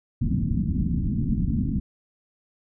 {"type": "low-pass noise", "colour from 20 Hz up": "white", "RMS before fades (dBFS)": -24, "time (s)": [0.21, 1.8], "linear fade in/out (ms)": 10, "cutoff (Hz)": 250, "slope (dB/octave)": 48, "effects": []}